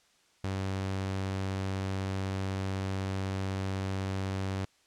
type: tone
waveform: sawtooth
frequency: 96 Hz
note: G2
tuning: 36 cents flat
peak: -27 dBFS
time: 0.44-4.65 s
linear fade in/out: 0 ms
effects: white hiss -66 dBFS RMS until 4.86 s + low-pass 7000 Hz 12 dB/octave